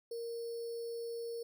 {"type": "tone with sample-and-hold", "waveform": "sine", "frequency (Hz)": 466.2, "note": "A#4", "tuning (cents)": 0, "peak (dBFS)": -38, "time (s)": [0.11, 1.43], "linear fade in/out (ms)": 5, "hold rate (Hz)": 4900, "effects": []}